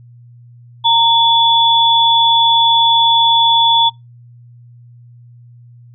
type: tone pair together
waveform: sine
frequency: 924 / 3436 Hz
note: A#5 / A7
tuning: -16 / -42 cents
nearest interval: octave + major seventh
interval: 2274 cents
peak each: -11 dBFS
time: 0.84-3.9 s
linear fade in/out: 20 ms
effects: noise-tail reverb RT60 0.2 s tail -25 dB re dry + added 120 Hz sine -38 dBFS peak until 5.94 s